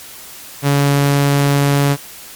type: tone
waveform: sawtooth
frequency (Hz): 141.6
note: C#3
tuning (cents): +37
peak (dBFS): -7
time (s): 0.62-1.97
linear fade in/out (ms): 50
effects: white hiss -35 dBFS RMS until 2.35 s + MP3 96 kbps